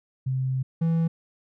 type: tone pair in turn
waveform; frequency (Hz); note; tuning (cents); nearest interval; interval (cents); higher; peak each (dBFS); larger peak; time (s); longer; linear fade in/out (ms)
sine / triangle; 130.81 / 164.81; C3 / E3; 0 / 0; major third; 400; second; -23 / -18; second; 0.26-0.63 / 0.81-1.08; first; 10
effects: none